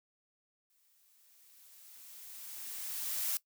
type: noise with exponential growth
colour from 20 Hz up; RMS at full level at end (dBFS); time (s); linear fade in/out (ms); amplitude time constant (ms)
blue; -33; 0.7-3.37; 1; 580
effects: noise-tail reverb RT60 0.1 s tail -19 dB re dry